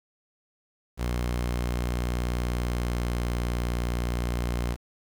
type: tone with pitch glide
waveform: sawtooth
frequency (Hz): 60.4 to 59.74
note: B1 to A#1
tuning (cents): -38 to +43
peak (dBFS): -22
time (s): 0.97-4.77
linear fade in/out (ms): 50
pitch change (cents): -19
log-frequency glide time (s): 2.28-3.45
effects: 8-bit